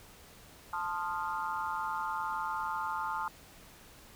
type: chord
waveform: sine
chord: F dominant seventh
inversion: first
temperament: equal with one note detuned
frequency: 880 / 1046.5 / 1234.5 / 1396.9 Hz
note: A5 / C6 / Eb6 / F6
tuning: 0 / 0 / -14 / 0 cents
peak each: -36 / -39 / -38 / -40 dBFS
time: 0.73-3.28 s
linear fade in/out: 2 ms
effects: pink hiss -55 dBFS RMS until 4.15 s